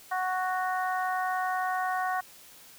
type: harmonic tone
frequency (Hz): 370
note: F#4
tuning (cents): 0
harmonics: 2 / 3 / 4 / 5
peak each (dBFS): -29 / -33 / -35 / -37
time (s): 0.11-2.21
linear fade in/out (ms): 10
effects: white hiss -52 dBFS RMS until 2.78 s